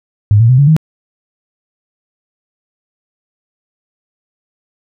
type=tone with pitch steps; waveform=sine; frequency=103.83 / 115.21 / 127.83 / 141.84 / 157.38 Hz; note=G#2 / A#2 / C3 / C#3 / D#3; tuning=0 / -20 / -40 / +40 / +20 cents; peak=-4 dBFS; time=0.31-0.765 s; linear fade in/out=0 ms; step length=91 ms; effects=none